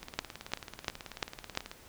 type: two click trains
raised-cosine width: 0.2 ms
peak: -12 / -24 dBFS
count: 5 / 32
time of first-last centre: 0.19-1.574 / 0.03-1.715 s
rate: 2.89 / 18.4 Hz
effects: pink hiss -55 dBFS RMS until 1.88 s